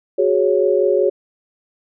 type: chord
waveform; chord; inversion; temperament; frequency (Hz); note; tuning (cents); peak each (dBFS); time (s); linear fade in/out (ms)
sine; F# suspended second; none; equal; 370 / 415.3 / 554.4; F#4 / G#4 / C#5; 0 / 0 / 0; -17; 0.18-1.1; 10
effects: none